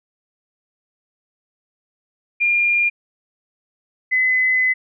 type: tone pair in turn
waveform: sine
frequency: 2407 / 2024 Hz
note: D7 / B6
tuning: +42 / +42 cents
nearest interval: minor third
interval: 300 cents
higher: first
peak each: -14 dBFS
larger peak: neither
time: 2.4-2.9 / 4.11-4.74 s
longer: second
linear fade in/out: 20 ms
effects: none